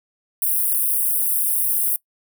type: high-pass noise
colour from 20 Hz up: white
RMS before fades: -20 dBFS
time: 0.42-1.96 s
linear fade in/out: 2 ms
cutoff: 9000 Hz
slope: 96 dB/octave
effects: noise-tail reverb RT60 0.1 s tail -22 dB re dry